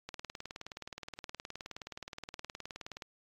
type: click train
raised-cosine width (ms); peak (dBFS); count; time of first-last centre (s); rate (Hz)
0.2; -25; 57; 0.09-3.022; 19.1
effects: AAC 32 kbps